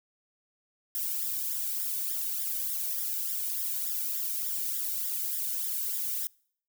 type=noise with flanger; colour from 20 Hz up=violet; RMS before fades=-32 dBFS; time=0.95-6.27 s; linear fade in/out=0 ms; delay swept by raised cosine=0.56 to 1.37 ms; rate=3.4 Hz; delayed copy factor=+0.85; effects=noise-tail reverb RT60 0.6 s tail -26 dB re dry